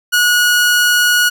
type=tone; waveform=sawtooth; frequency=1455 Hz; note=F#6; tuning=29 cents flat; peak=-6 dBFS; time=0.12-1.3 s; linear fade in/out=20 ms; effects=none